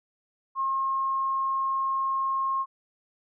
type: tone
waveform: sine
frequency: 1074 Hz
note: C6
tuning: 45 cents sharp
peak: -24 dBFS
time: 0.55-2.66 s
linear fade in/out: 50 ms
effects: none